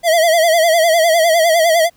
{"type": "tone with vibrato", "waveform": "square", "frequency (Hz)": 660, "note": "E5", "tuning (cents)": 2, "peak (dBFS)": -10, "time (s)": [0.03, 1.9], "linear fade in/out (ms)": 50, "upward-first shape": "sine", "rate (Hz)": 9.9, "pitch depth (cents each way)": 88, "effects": ["pink hiss -55 dBFS RMS until 1.96 s"]}